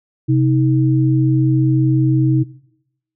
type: tone pair together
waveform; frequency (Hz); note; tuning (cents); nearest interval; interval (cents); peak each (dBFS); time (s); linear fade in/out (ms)
sine; 130.81 / 316.2; C3 / D#4; 0 / +28; octave + minor third; 1528; -12 / -16; 0.28-2.44; 20
effects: noise-tail reverb RT60 0.8 s tail -20 dB re dry